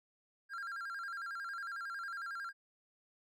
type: tone with vibrato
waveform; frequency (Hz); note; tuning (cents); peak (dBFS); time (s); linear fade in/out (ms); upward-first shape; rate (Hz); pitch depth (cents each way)
triangle; 1487; F#6; +8; -38; 0.49-2.53; 50; square; 11; 140
effects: none